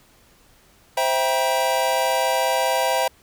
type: chord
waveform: square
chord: C dominant seventh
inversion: none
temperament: equal with one note detuned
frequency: 523.3 / 659.3 / 784 / 955.8 Hz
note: C5 / E5 / G5 / Bb5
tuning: 0 / 0 / 0 / +43 cents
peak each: -25 dBFS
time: 0.97-3.08 s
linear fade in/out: 5 ms
effects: pink hiss -55 dBFS RMS until 3.22 s